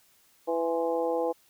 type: harmonic tone with a mistuned harmonic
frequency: 166.2 Hz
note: E3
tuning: 15 cents sharp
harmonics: 2 / 3 / 4 / 5 / 6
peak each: -33 / -27 / -35 / -33 / -42 dBFS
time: 0.47-1.33 s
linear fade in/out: 20 ms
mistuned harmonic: 6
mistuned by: +82 cents
effects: white hiss -63 dBFS RMS until 1.49 s